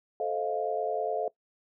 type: chord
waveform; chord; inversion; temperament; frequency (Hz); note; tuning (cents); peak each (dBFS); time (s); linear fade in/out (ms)
sine; F dominant seventh; first; just; 436.5 / 523.8 / 628.6 / 698.5; A4 / C5 / Eb5 / F5; -14 / +2 / +18 / 0; -32 / -36 / -34 / -32; 0.2-1.28; 2
effects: noise-tail reverb RT60 0.1 s tail -20 dB re dry